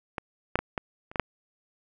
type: clicks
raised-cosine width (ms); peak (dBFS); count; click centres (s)
0.5; -16 / -7 / -12 / -14 / -28 / -16 / -6; 7; 0.182 / 0.556 / 0.59 / 0.778 / 1.115 / 1.158 / 1.197
effects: none